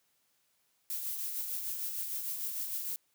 violet noise with tremolo, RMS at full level -35 dBFS, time 0.9-2.96 s, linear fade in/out 0 ms, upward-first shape triangle, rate 6.6 Hz, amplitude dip 45%, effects white hiss -74 dBFS RMS until 3.14 s + high-pass 80 Hz 12 dB/octave

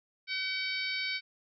harmonic tone with a mistuned harmonic, 759 Hz, F#5, 44 cents sharp, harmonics 2 / 3 / 4 / 5 / 6 / 7, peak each -41 / -34 / -42 / -40 / -38 / -45 dBFS, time 0.27-1.21 s, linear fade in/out 50 ms, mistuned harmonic 4, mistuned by +25 cents, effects none

